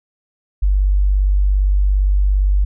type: tone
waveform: sine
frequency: 48.73 Hz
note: G1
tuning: 10 cents flat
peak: -11 dBFS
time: 0.62-2.65 s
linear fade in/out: 10 ms
effects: none